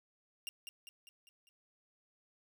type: tone with echo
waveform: sawtooth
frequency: 2794 Hz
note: F7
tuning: in tune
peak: -36 dBFS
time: 0.47-0.49 s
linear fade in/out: 0 ms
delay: 200 ms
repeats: 5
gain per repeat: -5 dB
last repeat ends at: 1.49 s
effects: none